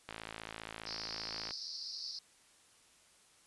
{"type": "click train", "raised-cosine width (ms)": 0.3, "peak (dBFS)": -26, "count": 79, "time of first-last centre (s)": [0.09, 1.508], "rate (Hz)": 55}
{"type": "band-pass noise", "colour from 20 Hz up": "pink", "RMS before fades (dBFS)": -44, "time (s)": [0.86, 2.19], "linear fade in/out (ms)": 5, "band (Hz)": [4300, 5400], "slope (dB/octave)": 96}
{"effects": ["white hiss -65 dBFS RMS until 3.46 s", "resampled to 24000 Hz"]}